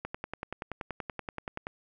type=click train; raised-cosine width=0.5 ms; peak=-20 dBFS; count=18; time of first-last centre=0.05-1.669 s; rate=10.5 Hz; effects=none